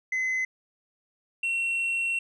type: tone pair in turn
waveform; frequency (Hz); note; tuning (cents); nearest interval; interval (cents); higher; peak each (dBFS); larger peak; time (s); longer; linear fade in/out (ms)
sine; 2040 / 2723; C7 / F7; -44 / -44; perfect fourth; 500; second; -22; neither; 0.12-0.45 / 1.43-2.19; second; 5
effects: tanh soft clip ceiling -24 dBFS